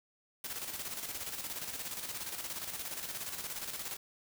white noise with tremolo, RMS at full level -39 dBFS, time 0.44-3.97 s, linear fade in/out 5 ms, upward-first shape square, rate 17 Hz, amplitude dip 50%, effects none

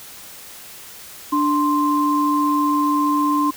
sine tone pair together, 294.2 / 1046.6 Hz, D4 / C6, +3 / 0 cents, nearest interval octave + minor seventh, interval 2197 cents, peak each -18 dBFS, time 1.32-3.51 s, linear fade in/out 10 ms, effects white hiss -39 dBFS RMS until 3.56 s

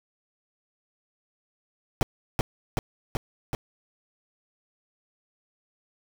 brown noise with echo, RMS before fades -21 dBFS, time 2.01-2.03 s, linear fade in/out 0 ms, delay 380 ms, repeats 4, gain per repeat -2 dB, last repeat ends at 3.55 s, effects none

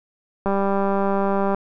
click train, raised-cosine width 1 ms, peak -9 dBFS, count 215, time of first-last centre 0.46-1.546 s, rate 197 Hz, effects none

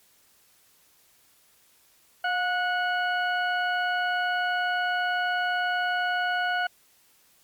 harmonic tone with a mistuned harmonic, 733 Hz, F#5, 16 cents flat, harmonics 1 / 2 / 3 / 4 / 6, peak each -27 / -26 / -41 / -35 / -46 dBFS, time 2.24-6.67 s, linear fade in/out 5 ms, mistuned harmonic 1, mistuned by -39 cents, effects white hiss -61 dBFS RMS until 7.43 s + MP3 96 kbps

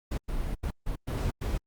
brown noise bursts at uneven times, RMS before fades -30 dBFS, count 6, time 0.11-0.18 / 0.28-0.55 / 0.63-0.71 / 0.86-0.96 / 1.07-1.31 / 1.41-1.58 s, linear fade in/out 10 ms, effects Opus 48 kbps

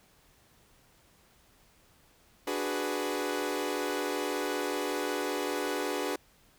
sawtooth chord, G# half-diminished seventh, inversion second, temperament equal, 293.7 / 370 / 415.3 / 493.9 Hz, D4 / F#4 / G#4 / B4, 0 / 0 / 0 / 0 cents, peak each -32 dBFS, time 2.47-6.16 s, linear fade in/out 5 ms, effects pink hiss -63 dBFS RMS until 6.58 s

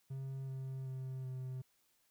triangle tone with pitch steps, 134.3 / 132.6 / 130.93 / 129.28 Hz, C3 / C3 / C3 / C3, +46 / +23 / +2 / -20 cents, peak -38 dBFS, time 0.1-1.62 s, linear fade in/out 10 ms, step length 380 ms, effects white hiss -75 dBFS RMS until 2.1 s

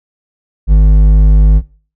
triangle tone with hard clipping, 51.4 Hz, G#1, 17 cents flat, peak -4 dBFS, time 0.67-1.62 s, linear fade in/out 50 ms, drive 10 dB, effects noise-tail reverb RT60 0.4 s tail -21 dB re dry

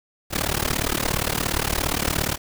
pink noise with amplitude modulation, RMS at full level -20 dBFS, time 0.3-2.38 s, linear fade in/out 50 ms, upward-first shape sine, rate 37.2 Hz, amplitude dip 95%, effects none

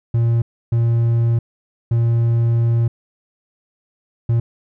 triangle tone bursts at uneven times, 116.54 Hz, A#2, in tune, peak -11 dBFS, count 4, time 0.14-0.42 / 0.72-1.39 / 1.91-2.88 / 4.29-4.4 s, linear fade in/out 5 ms, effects none

